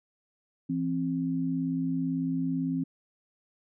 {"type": "tone pair together", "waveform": "sine", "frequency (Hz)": [166.9, 264.9], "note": ["E3", "C4"], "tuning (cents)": [22, 22], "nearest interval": "minor sixth", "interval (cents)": 800, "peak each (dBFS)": [-31, -28], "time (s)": [0.69, 2.84], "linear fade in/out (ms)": 10, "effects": []}